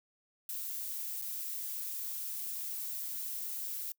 violet noise with dropouts, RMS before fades -39 dBFS, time 0.49-3.92 s, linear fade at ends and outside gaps 2 ms, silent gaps 1.216-1.221 s, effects noise-tail reverb RT60 0.1 s tail -25 dB re dry

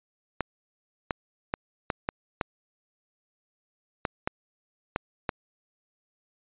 clicks, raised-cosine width 0.5 ms, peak -11 dBFS, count 10, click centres 0.407 / 1.108 / 1.539 / 1.902 / 2.089 / 2.412 / 4.052 / 4.275 / 4.961 / 5.292 s, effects resampled to 8000 Hz

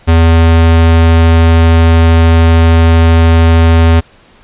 square tone, 82.41 Hz, E2, in tune, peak -4 dBFS, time 0.07-4.01 s, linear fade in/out 20 ms, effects pink hiss -43 dBFS RMS until 4.43 s + resampled to 8000 Hz

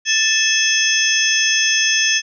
sine tone cluster, 1766 / 2599 / 3343 / 5270 / 6240 Hz, A6 / E7 / G#7 / E8 / G8, +6 / -25 / +11 / -1 / -9 cents, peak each -20 dBFS, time 0.05-2.22 s, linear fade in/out 50 ms, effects none

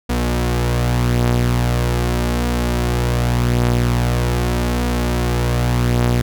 sawtooth tone pair together, 60.21 / 120 Hz, B1 / B2, -43 / -49 cents, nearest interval octave, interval 1194 cents, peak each -14 dBFS, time 0.09-6.22 s, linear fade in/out 10 ms, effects none

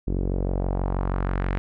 sawtooth tone with low-pass filter sweep, 46.25 Hz, F#1, in tune, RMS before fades -25 dBFS, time 0.07-1.58 s, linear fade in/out 0 ms, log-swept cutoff 340 to 2100 Hz, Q 1.7, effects none

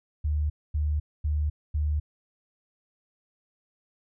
sine tone bursts, 75.1 Hz, D2, 39 cents sharp, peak -23 dBFS, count 4, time 0.24-2 s, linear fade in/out 10 ms, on 260 ms, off 240 ms, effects none

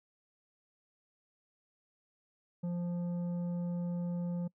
sine tone with tanh clipping, 174.61 Hz, F3, in tune, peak -34 dBFS, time 2.63-4.48 s, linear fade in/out 10 ms, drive 8 dB, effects noise-tail reverb RT60 0.1 s tail -24 dB re dry

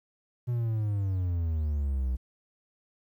triangle exponential sweep, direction down, 123.6 to 61.74 Hz, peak -24 dBFS, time 0.47-2.17 s, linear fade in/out 20 ms, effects 11-bit

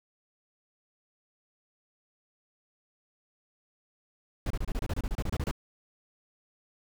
brown noise bursts, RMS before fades -30 dBFS, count 15, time 4.46-5.512 s, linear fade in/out 2 ms, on 44 ms, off 28 ms, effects none

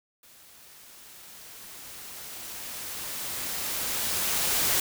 white noise with level ramp, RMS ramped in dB -54 to -24 dBFS, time 0.23-4.8 s, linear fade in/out 2 ms, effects none

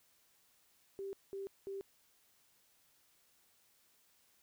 sine tone bursts, 392 Hz, G4, in tune, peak -40 dBFS, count 3, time 0.99-1.81 s, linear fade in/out 0 ms, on 140 ms, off 200 ms, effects white hiss -71 dBFS RMS until 4.42 s

